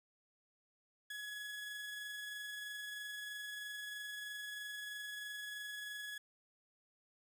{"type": "tone with amplitude modulation", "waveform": "30% pulse", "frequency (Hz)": 1684, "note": "G#6", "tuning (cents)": 24, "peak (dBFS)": -40, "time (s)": [1.1, 6.18], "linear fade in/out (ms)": 5, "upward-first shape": "sine", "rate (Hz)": 23.1, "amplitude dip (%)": 25, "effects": []}